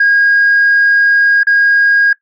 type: tone with dropouts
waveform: sine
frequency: 1633 Hz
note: G#6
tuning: 30 cents flat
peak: -5 dBFS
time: 0-2.13 s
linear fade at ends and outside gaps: 5 ms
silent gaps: 1.433-1.469 s
effects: noise-tail reverb RT60 0.1 s tail -19 dB re dry + tanh soft clip ceiling -3 dBFS